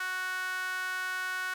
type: tone with high-pass filter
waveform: sawtooth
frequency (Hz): 370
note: F#4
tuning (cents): 0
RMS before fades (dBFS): -34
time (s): 0-1.54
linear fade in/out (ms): 5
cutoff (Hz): 1400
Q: 5.3
effects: none